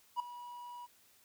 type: tone with ADSR envelope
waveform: triangle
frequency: 970 Hz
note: B5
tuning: 31 cents flat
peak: -27 dBFS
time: 0.16-0.87 s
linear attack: 38 ms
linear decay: 5 ms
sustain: -16 dB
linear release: 25 ms
effects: white hiss -66 dBFS RMS until 1.24 s